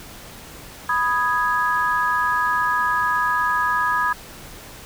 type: chord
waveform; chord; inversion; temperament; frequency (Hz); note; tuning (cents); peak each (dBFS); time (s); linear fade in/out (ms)
sine; G# minor; first; equal; 987.8 / 1244.5 / 1661.2; B5 / D#6 / G#6; 0 / 0 / 0; -22; 0.89-4.13; 5
effects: pink hiss -40 dBFS RMS until 4.85 s